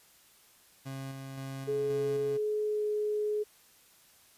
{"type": "tone with tremolo", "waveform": "30% pulse", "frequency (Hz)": 134.9, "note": "C#3", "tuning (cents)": -47, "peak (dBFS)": -35, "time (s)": [0.85, 2.38], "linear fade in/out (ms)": 20, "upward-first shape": "square", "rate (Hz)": 1.9, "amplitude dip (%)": 30}
{"type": "tone with pitch glide", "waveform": "sine", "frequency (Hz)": [424.2, 421.5], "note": ["G#4", "G#4"], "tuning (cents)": [37, 26], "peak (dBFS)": -28, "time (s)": [1.67, 3.44], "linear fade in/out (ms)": 20, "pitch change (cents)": -11, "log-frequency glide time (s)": [2.66, 2.83]}
{"effects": ["white hiss -61 dBFS RMS until 4.37 s", "resampled to 32000 Hz"]}